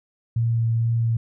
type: tone with vibrato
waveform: sine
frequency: 115.2 Hz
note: A#2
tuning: 20 cents flat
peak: -18 dBFS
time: 0.36-1.17 s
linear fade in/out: 5 ms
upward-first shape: sine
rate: 2.2 Hz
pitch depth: 12 cents each way
effects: none